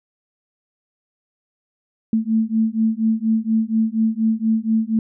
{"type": "beating tone pair", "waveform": "sine", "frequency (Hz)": [220, 224.2], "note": ["A3", "A3"], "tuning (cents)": [0, 33], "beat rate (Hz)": 4.2, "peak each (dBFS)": -19, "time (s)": [2.13, 4.99], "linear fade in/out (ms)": 2, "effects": []}